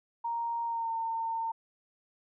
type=tone with pitch glide; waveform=sine; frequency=932.3 to 908.4 Hz; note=A#5 to A#5; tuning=0 to -45 cents; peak=-30 dBFS; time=0.24-1.52 s; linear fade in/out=10 ms; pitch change=-45 cents; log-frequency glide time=0.65-0.91 s; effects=none